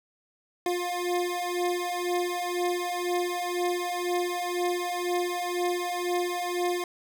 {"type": "beating tone pair", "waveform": "25% pulse", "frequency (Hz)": [353, 355], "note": ["F4", "F4"], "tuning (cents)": [19, 28], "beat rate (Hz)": 2, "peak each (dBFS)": -26, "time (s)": [0.66, 6.84], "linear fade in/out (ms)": 2, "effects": []}